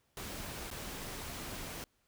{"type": "noise with dropouts", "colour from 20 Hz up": "pink", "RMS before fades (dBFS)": -43, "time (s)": [0.17, 1.84], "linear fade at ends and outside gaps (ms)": 1, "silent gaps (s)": [0.703, 0.712], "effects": ["pink hiss -75 dBFS RMS until 2.07 s"]}